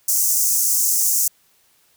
pink high-pass noise, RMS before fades -18 dBFS, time 0.08-1.28 s, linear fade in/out 5 ms, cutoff 5900 Hz, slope 48 dB/octave, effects white hiss -59 dBFS RMS until 1.96 s

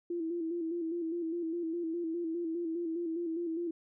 sine tone with vibrato, 334.9 Hz, E4, 27 cents sharp, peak -32 dBFS, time 0.1-3.71 s, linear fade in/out 5 ms, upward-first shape square, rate 4.9 Hz, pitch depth 54 cents each way, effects none

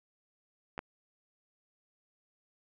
clicks, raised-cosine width 0.5 ms, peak -25 / -22 dBFS, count 2, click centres 0.779 / 0.791 s, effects none

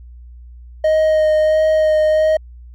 triangle tone with vibrato, 622.3 Hz, D#5, in tune, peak -9 dBFS, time 0.84-2.37 s, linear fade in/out 5 ms, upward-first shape sine, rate 1.5 Hz, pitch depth 13 cents each way, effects added 60 Hz sine -35 dBFS peak until 2.74 s

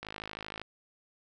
click train, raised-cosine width 0.3 ms, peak -23 dBFS, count 32, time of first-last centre 0.03-0.616 s, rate 52.9 Hz, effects none

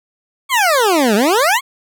20% pulse exponential two-way sweep, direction down then up, 1140 to 196 to 1140 Hz, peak -6 dBFS, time 0.49-1.61 s, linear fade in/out 50 ms, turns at 1.15 s, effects none

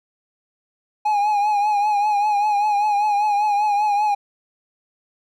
triangle tone with vibrato, 830.6 Hz, G#5, in tune, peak -14 dBFS, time 1.05-4.15 s, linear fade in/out 10 ms, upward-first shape triangle, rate 5.1 Hz, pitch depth 61 cents each way, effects none

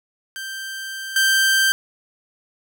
sawtooth tone with level steps, 1568 Hz, G6, in tune, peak -25 / -11 dBFS, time 0.36-1.72 s, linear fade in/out 0 ms, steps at 1.16 s, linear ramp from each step 2 ms, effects none

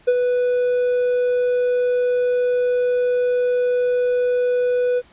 triangle tone with ADSR envelope, 493.9 Hz, B4, in tune, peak -9 dBFS, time 0.07-5.02 s, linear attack 14 ms, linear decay 46 ms, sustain -5 dB, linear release 41 ms, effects pink hiss -52 dBFS RMS until 5.12 s + resampled to 8000 Hz

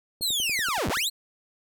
click train, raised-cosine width 2 ms, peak -28 dBFS, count 9, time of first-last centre 0.21-0.972 s, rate 10.5 Hz
sawtooth linear two-way sweep, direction down then up, 4360 to 42.22 to 4360 Hz, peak -21 dBFS, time 0.21-1.1 s, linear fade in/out 20 ms, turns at 0.89 s
effects none

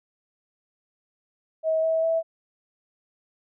sine tone with pitch steps, 639 / 646.8 / 654.7 Hz, D#5 / E5 / E5, +46 / -33 / -12 cents, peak -20 dBFS, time 1.63-2.23 s, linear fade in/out 50 ms, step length 200 ms, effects none

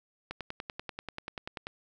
click train, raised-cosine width 0.3 ms, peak -21 dBFS, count 15, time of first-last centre 0.31-1.669 s, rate 10.3 Hz, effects none

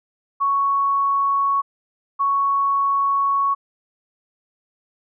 sine tone pair in turn, 1111 / 1111 Hz, C#6 / C#6, +4 / +4 cents, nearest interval unison, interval 0 cents, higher neither, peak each -16 dBFS, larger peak neither, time 0.4-1.62 / 2.19-3.55 s, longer second, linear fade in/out 20 ms, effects none

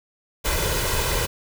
pink noise with comb filter, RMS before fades -23 dBFS, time 0.44-1.27 s, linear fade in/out 20 ms, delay 2 ms, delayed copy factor +0.6, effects none

